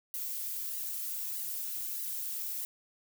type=noise with flanger; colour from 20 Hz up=violet; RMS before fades=-37 dBFS; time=0.14-2.65 s; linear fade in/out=0 ms; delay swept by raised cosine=1 to 4.8 ms; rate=1.6 Hz; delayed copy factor=+0.8; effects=none